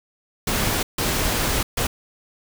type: noise bursts at uneven times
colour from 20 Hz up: pink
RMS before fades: -22 dBFS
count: 3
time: 0.47-0.83 / 0.98-1.63 / 1.77-1.87 s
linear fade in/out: 5 ms
effects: none